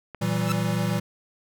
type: clicks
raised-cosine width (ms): 0.5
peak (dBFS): -23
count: 4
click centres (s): 0.147 / 0.37 / 0.416 / 0.901
type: chord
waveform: square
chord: E diminished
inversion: second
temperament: equal with one note detuned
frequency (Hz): 116.54 / 164.81 / 191.52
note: Bb2 / E3 / G3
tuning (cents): 0 / 0 / -40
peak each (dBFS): -28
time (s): 0.21-1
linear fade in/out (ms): 10
type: tone with exponential growth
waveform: sawtooth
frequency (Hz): 1318.5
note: E6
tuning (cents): 0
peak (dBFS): -19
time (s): 0.4-0.52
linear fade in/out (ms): 2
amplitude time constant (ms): 24
effects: none